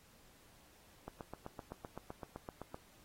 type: click train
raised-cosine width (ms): 1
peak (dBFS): -30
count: 14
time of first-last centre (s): 1.08-2.745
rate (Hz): 7.81
effects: pink hiss -65 dBFS RMS until 3.04 s + AAC 48 kbps